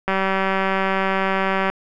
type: click train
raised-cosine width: 0.5 ms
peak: -6 dBFS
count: 312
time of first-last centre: 0.08-1.7 s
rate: 192 Hz
effects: none